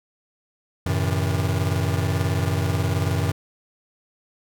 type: chord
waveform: square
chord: F# diminished seventh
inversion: none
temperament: just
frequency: 92.5 / 111 / 133.2 / 159.84 Hz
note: F#2 / A2 / C3 / Eb3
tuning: 0 / +16 / +31 / +47 cents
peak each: -24 / -28 / -29 / -28 dBFS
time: 0.86-3.32 s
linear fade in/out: 5 ms
effects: none